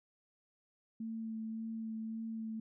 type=tone with vibrato; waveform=sine; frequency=223 Hz; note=A3; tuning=23 cents sharp; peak=-38 dBFS; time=1-2.6 s; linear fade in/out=5 ms; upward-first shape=sine; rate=1.8 Hz; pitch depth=14 cents each way; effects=none